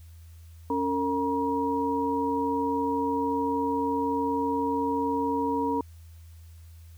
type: tone cluster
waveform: sine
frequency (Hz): 277.5 / 456.3 / 954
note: C#4 / A#4 / A#5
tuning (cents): +2 / -37 / +40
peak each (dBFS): -28 / -30 / -28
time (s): 0.7-5.81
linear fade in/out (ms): 2
effects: added 82 Hz sine -45 dBFS peak until 6.97 s + white hiss -62 dBFS RMS until 6.97 s